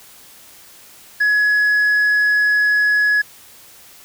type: tone with tanh clipping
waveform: sine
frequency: 1686 Hz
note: G#6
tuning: 26 cents sharp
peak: -13 dBFS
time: 1.2-3.22 s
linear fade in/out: 10 ms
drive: 2 dB
effects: white hiss -44 dBFS RMS until 4.04 s